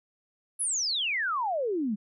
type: exponential sweep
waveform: sine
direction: down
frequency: 11175 to 194.8 Hz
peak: -26 dBFS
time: 0.59-1.96 s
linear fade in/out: 20 ms
effects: none